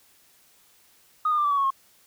sine tone with pitch steps, 1244.5 / 1215.4 / 1186.9 / 1159.1 / 1132 / 1105.5 / 1079.7 Hz, D#6 / D#6 / D6 / D6 / C#6 / C#6 / C#6, 0 / -41 / +18 / -23 / +36 / -5 / -46 cents, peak -19 dBFS, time 1.25-1.705 s, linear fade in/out 5 ms, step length 65 ms, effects tanh soft clip ceiling -15 dBFS + white hiss -59 dBFS RMS until 2.06 s

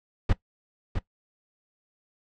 brown noise with echo, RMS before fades -20 dBFS, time 0.29-0.33 s, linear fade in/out 5 ms, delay 660 ms, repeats 1, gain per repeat -7 dB, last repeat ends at 0.99 s, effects noise-tail reverb RT60 0.1 s tail -18 dB re dry + low-pass 4000 Hz 12 dB/octave

